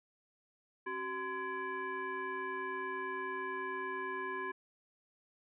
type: tone with frequency modulation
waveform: sine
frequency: 1028 Hz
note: C6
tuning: 31 cents flat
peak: -36 dBFS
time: 0.86-4.52 s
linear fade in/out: 10 ms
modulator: 649 Hz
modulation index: 1.3
effects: none